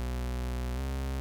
40% pulse tone with pitch glide, 62 to 66.45 Hz, B1 to C2, +7 to +27 cents, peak -30 dBFS, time 0-1.2 s, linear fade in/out 0 ms, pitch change +120 cents, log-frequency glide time 0.75-0.8 s, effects none

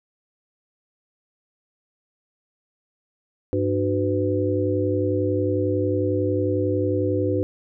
harmonic tone with a mistuned harmonic, 100 Hz, G2, 35 cents sharp, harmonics 1 / 3 / 4 / 5, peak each -25 / -25 / -25 / -25 dBFS, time 3.53-7.43 s, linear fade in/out 0 ms, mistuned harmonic 4, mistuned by -130 cents, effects none

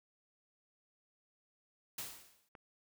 white noise with exponential decay, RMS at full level -40 dBFS, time 1.98-2.49 s, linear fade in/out 5 ms, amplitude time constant 110 ms
click, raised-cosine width 0.5 ms, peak -37 dBFS, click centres 2.552 s
effects none

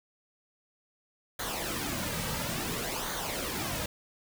pink noise with flanger, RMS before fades -34 dBFS, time 1.39-3.86 s, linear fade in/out 5 ms, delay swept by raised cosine 0.37 to 2.87 ms, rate 0.58 Hz, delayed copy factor -0.6, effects none

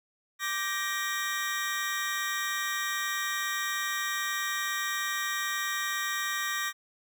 sawtooth chord, G minor, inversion second, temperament just, 1176 / 1568 / 1881.6 Hz, D6 / G6 / Bb6, +2 / 0 / +16 cents, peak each -31 / -33 / -28 dBFS, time 0.39-6.73 s, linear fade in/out 50 ms, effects none

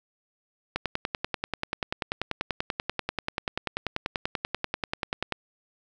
click train, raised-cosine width 0.3 ms, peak -11 dBFS, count 48, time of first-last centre 0.76-5.323 s, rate 10.3 Hz, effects none

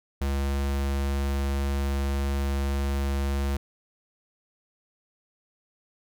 square tone, 69.3 Hz, C#2, in tune, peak -25 dBFS, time 0.21-3.57 s, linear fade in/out 5 ms, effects none

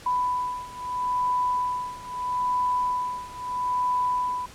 sine beating tone pair, 994 / 994.77 Hz, B5 / B5, +11 / +12 cents, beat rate 0.77 Hz, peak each -26 / -28 dBFS, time 0.06-4.46 s, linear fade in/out 5 ms, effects pink hiss -46 dBFS RMS until 4.54 s + low-pass 10000 Hz 12 dB/octave

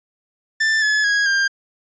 45% pulse tone with pitch steps, 1771 / 1710.7 / 1652.4 / 1596.1 Hz, A6 / A6 / G#6 / G6, +11 / -49 / -9 / +31 cents, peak -15 dBFS, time 0.6-1.48 s, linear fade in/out 10 ms, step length 220 ms, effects resampled to 16000 Hz

